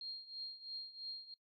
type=tone with tremolo; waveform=sine; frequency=4223 Hz; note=C8; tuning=15 cents sharp; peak=-40 dBFS; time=0.01-1.34 s; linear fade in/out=2 ms; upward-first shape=triangle; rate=3 Hz; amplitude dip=85%; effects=noise-tail reverb RT60 0.1 s tail -22 dB re dry